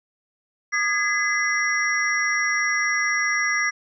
sine tone cluster, 1223 / 1669 / 2024 / 5640 Hz, D#6 / G#6 / B6 / F8, -30 / +8 / +42 / +16 cents, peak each -28 / -25 / -22 / -30 dBFS, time 0.72-3.71 s, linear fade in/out 20 ms, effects none

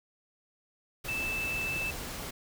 sine tone in noise, 2637 Hz, E7, in tune, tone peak -31 dBFS, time 1.08-1.91 s, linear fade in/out 10 ms, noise pink, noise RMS -39 dBFS, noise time 1.04-2.31 s, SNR +5 dB, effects none

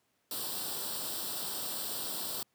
white noise with comb filter, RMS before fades -37 dBFS, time 0.31-2.43 s, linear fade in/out 2 ms, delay 0.23 ms, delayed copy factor +0.75, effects pink hiss -75 dBFS RMS until 2.54 s + high-pass 150 Hz 12 dB/octave

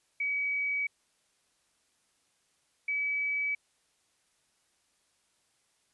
sine tone pair in turn, 2273 / 2287 Hz, C#7 / D7, +43 / -47 cents, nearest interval unison, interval 10 cents, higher second, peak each -28 dBFS, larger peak neither, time 0.2-0.87 / 2.88-3.55 s, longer neither, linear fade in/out 5 ms, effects white hiss -72 dBFS RMS until 5.93 s + resampled to 24000 Hz

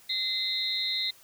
sine tone cluster, 2056 / 3646 / 3843 / 4130 Hz, C7 / A#7 / B7 / C8, -31 / -39 / -48 / -23 cents, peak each -36 / -32 / -33 / -31 dBFS, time 0.09-1.11 s, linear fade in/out 10 ms, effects white hiss -56 dBFS RMS until 1.23 s

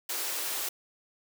white high-pass noise, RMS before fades -33 dBFS, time 0.09-0.69 s, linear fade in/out 5 ms, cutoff 300 Hz, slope 48 dB/octave, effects none

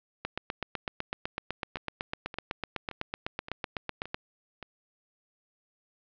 two click trains, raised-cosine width 0.3 ms, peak -24 / -15 dBFS, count 6 / 32, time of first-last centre 1.77-4.627 / 0.25-4.144 s, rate 1.75 / 7.96 Hz, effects low-pass 4000 Hz 12 dB/octave

